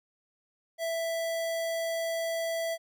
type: tone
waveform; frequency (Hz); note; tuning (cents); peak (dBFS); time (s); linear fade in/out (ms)
square; 661; E5; +5; -30; 0.78-2.78; 50
effects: none